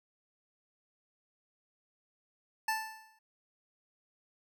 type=tone with exponential decay; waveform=25% pulse; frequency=880 Hz; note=A5; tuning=in tune; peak=-24 dBFS; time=2.68-3.19 s; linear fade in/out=5 ms; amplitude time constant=110 ms; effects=none